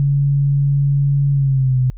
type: tone with pitch glide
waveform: sine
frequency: 140.6 to 127.45 Hz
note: C#3 to C3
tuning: +25 to -45 cents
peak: -12 dBFS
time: 0-1.9 s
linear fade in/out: 0 ms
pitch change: -170 cents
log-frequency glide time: 1.32-1.79 s
effects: added 41 Hz sine -31 dBFS peak until 1.97 s

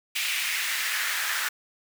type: noise with high-pass filter sweep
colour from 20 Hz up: pink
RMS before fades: -28 dBFS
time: 0.15-1.49 s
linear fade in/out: 10 ms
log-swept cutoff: 2400 to 1500 Hz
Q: 2.6
effects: none

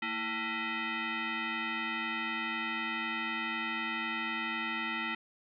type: tone with frequency modulation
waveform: sine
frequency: 330 Hz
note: E4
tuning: 2 cents sharp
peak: -32 dBFS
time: 0.02-5.15 s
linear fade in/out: 5 ms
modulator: 558 Hz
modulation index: 4.8
effects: none

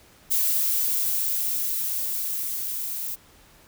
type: noise with level ramp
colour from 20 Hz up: violet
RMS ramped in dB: -22 to -31 dBFS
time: 0.3-3.16 s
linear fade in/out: 20 ms
effects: pink hiss -54 dBFS RMS until 3.67 s

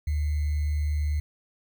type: tone with sample-and-hold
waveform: sine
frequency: 74.6 Hz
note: D2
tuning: 28 cents sharp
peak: -23 dBFS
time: 0.07-1.2 s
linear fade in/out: 5 ms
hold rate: 2100 Hz
effects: none

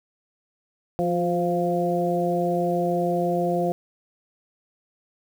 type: harmonic tone with a mistuned harmonic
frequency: 173.9 Hz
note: F3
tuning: 7 cents flat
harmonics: 1 / 2 / 3 / 4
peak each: -26 / -26 / -26 / -26 dBFS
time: 0.99-3.72 s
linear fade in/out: 0 ms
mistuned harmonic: 2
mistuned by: +31 cents
effects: 8-bit

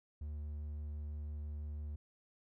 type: tone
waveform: triangle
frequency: 74.5 Hz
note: D2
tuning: 25 cents sharp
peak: -38 dBFS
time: 0.21-1.96 s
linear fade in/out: 5 ms
effects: none

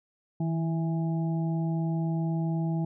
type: harmonic tone with a mistuned harmonic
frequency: 164.81 Hz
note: E3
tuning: in tune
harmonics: 1 / 2 / 4 / 5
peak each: -26 / -35 / -42 / -42 dBFS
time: 0.4-2.85 s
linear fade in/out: 5 ms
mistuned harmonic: 1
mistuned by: -31 cents
effects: none

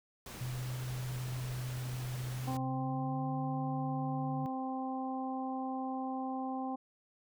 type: noise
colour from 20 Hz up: pink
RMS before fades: -47 dBFS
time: 0.26-2.57 s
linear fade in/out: 2 ms
type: tone with pitch glide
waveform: sine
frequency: 126.4 to 144.36 Hz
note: B2 to D3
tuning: +41 to -29 cents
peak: -36 dBFS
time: 0.41-4.46 s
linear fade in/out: 0 ms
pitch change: +230 cents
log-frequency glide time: 2.36-3.28 s
type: harmonic tone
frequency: 261.6 Hz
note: C4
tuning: in tune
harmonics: 1 / 2 / 3 / 4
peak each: -37 / -46 / -39 / -46 dBFS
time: 2.47-6.76 s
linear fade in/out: 10 ms
effects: none

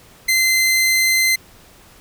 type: tone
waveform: sawtooth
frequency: 2069 Hz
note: C7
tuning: 20 cents flat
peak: -10 dBFS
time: 0.28-1.36 s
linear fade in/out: 10 ms
effects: pink hiss -47 dBFS RMS until 2 s

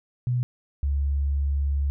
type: tone pair in turn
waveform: sine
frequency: 123.47 / 70.34 Hz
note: B2 / C#2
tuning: 0 / +26 cents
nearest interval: minor seventh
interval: 974 cents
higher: first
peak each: -21 dBFS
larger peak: neither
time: 0.27-0.43 / 0.83-1.9 s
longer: second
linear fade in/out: 0 ms
effects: none

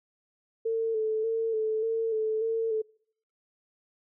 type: tone with vibrato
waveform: sine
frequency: 444.1 Hz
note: A4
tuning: 16 cents sharp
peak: -25 dBFS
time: 0.65-2.82 s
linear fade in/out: 10 ms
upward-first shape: square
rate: 1.7 Hz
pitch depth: 29 cents each way
effects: noise-tail reverb RT60 0.6 s tail -26 dB re dry

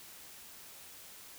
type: silence
effects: white hiss -52 dBFS RMS until 1.38 s

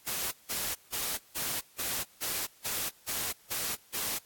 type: noise bursts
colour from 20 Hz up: white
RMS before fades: -33 dBFS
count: 10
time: 0.06-4.19 s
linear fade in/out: 20 ms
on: 260 ms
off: 170 ms
effects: white hiss -60 dBFS RMS until 4.25 s + AAC 64 kbps

